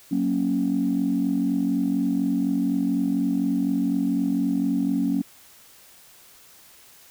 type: chord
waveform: sine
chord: F# major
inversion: none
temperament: equal with one note detuned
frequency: 185.64 / 233.1 / 277.2 Hz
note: F#3 / A#3 / C#4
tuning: +6 / 0 / 0 cents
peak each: -26 / -25 / -22 dBFS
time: 0.11-5.22 s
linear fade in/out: 10 ms
effects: tanh soft clip ceiling -13 dBFS + white hiss -51 dBFS RMS until 7.1 s